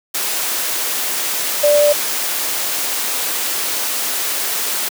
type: tone in noise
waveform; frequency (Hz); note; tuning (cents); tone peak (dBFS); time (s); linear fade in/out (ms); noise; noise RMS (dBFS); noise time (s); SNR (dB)
sine; 587.3; D5; 0; -9; 1.63-1.93; 10; white; -20; 0.14-4.89; +8
effects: high-pass 300 Hz 12 dB/octave